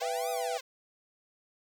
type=linear two-way sweep; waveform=5% pulse; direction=up then down; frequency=493.9 to 1277 to 493.9 Hz; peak=-28 dBFS; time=0-0.61 s; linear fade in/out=10 ms; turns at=0.3 s
type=chord; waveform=triangle; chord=E minor; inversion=second; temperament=equal with one note detuned; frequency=493.9 / 671.2 / 784 Hz; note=B4 / E5 / G5; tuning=0 / +31 / 0 cents; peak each=-33 dBFS; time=0.01-0.58 s; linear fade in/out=10 ms
effects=none